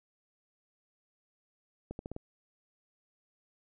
accelerating click train, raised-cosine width 2 ms, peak -26 dBFS, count 5, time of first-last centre 1.91-2.164 s, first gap 81 ms, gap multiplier 0.84, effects none

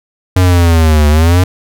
square linear two-way sweep, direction down then up, 93.1 to 73.42 to 93.1 Hz, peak -6 dBFS, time 0.36-1.44 s, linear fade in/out 5 ms, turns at 1.08 s, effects none

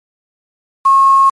sine tone with quantisation, 1086 Hz, C#6, 36 cents flat, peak -5 dBFS, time 0.85-1.3 s, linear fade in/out 10 ms, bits 5, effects MP3 48 kbps

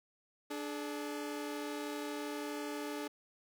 sawtooth tone pair together, 293.9 / 424.6 Hz, D4 / G#4, +1 / +38 cents, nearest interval tritone, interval 637 cents, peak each -36 / -39 dBFS, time 0.5-3.08 s, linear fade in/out 10 ms, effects none

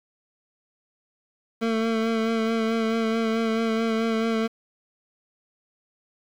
25% pulse tone with vibrato, 225 Hz, A3, 39 cents sharp, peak -18 dBFS, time 1.61-4.48 s, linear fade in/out 20 ms, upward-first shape sine, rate 4.6 Hz, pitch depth 25 cents each way, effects low-pass 4000 Hz 12 dB/octave + 8-bit

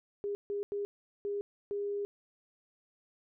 sine tone bursts at uneven times, 406.2 Hz, G#4, 38 cents flat, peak -32 dBFS, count 5, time 0.24-0.35 / 0.5-0.63 / 0.72-0.85 / 1.25-1.41 / 1.71-2.05 s, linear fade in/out 0 ms, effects none

